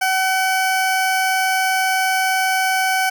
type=tone; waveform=20% pulse; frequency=757 Hz; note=F#5; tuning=39 cents sharp; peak=-11 dBFS; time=0.01-3.1 s; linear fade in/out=10 ms; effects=none